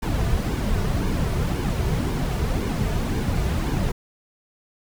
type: noise with flanger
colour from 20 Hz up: brown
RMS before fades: -23 dBFS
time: 0.02-3.92 s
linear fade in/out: 10 ms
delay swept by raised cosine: 1.5 to 3.8 ms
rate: 1.9 Hz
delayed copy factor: -0.55
effects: none